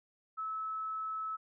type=tone; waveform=sine; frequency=1300 Hz; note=E6; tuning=24 cents flat; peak=-35 dBFS; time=0.37-1.37 s; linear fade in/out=20 ms; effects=none